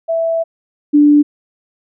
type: tone pair in turn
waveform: sine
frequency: 659.3 / 293.7 Hz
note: E5 / D4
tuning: 0 / 0 cents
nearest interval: octave + major second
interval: 1400 cents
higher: first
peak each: -13 / -5 dBFS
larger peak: second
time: 0.08-0.44 / 0.93-1.23 s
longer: first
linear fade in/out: 20 ms
effects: none